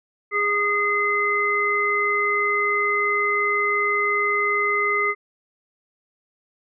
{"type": "harmonic tone", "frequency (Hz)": 411.4, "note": "G#4", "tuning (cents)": -16, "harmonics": [1, 3, 5], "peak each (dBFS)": [-26, -23, -21], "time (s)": [0.31, 5.15], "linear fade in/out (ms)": 50, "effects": []}